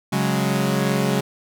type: chord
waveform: sawtooth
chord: C# suspended fourth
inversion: none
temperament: equal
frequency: 138.59 / 185 / 207.7 Hz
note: C#3 / F#3 / G#3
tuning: 0 / 0 / 0 cents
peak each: -19 dBFS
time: 0.12-1.21 s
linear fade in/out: 10 ms
effects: none